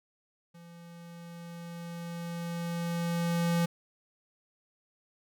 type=tone with level ramp; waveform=square; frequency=170.3 Hz; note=F3; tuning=43 cents flat; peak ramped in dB=-50 to -25 dBFS; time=0.54-3.66 s; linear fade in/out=10 ms; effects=none